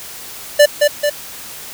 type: tone with echo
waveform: square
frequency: 587.3 Hz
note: D5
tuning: in tune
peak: -5 dBFS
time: 0.59-0.66 s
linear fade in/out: 10 ms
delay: 220 ms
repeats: 2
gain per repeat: -4 dB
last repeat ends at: 1.1 s
effects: white hiss -32 dBFS RMS until 1.73 s